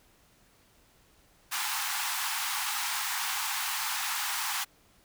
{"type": "high-pass noise", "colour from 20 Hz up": "pink", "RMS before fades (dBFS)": -32, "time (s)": [1.51, 4.65], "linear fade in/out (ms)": 20, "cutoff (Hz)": 780, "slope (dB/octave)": 96, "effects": ["pink hiss -63 dBFS RMS until 5.04 s"]}